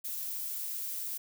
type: noise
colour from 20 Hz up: violet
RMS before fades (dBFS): -37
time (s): 0.04-1.18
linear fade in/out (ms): 10
effects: none